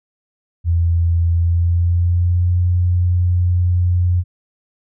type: tone with pitch glide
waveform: sine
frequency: 84.6 to 88.91 Hz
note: E2 to F2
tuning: +45 to +31 cents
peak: -12 dBFS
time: 0.64-4.24 s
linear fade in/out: 50 ms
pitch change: +86 cents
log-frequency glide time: 1.32-2.55 s
effects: none